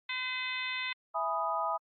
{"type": "harmonic tone", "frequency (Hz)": 510, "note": "C5", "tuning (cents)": -44, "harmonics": [2, 3, 4, 5, 6, 7, 8], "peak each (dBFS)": [-43, -44, -36, -39, -47, -40, -47], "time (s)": [0.09, 0.93], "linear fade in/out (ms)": 5}
{"type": "chord", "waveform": "sine", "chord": "E major seventh", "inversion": "none", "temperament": "equal with one note detuned", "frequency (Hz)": [661.5, 830.6, 987.8, 1244.5], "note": ["E5", "G#5", "B5", "D#6"], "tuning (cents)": [6, 0, 0, 0], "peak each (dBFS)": [-36, -36, -35, -33], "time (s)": [1.14, 1.78], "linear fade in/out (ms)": 20}
{"effects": ["Opus 48 kbps"]}